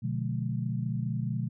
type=chord; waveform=sine; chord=B diminished seventh; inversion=none; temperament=just; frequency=123.47 / 148.16 / 177.8 / 213.4 Hz; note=B2 / D3 / F3 / Ab3; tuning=0 / +16 / +31 / +47 cents; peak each=-31 / -35 / -36 / -36 dBFS; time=0.02-1.49 s; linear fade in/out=20 ms; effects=none